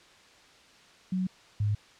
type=tone pair in turn; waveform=sine; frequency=185.4 / 104.05 Hz; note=F#3 / G#2; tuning=+4 / +4 cents; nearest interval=minor seventh; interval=1000 cents; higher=first; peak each=-26 / -24 dBFS; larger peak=second; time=1.12-1.27 / 1.6-1.75 s; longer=neither; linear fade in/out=5 ms; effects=white hiss -56 dBFS RMS until 1.99 s + low-pass 5000 Hz 12 dB/octave